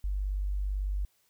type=tone; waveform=sine; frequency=49 Hz; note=G1; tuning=in tune; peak=-28 dBFS; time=0.04-1.05 s; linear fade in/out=0 ms; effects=white hiss -70 dBFS RMS until 1.29 s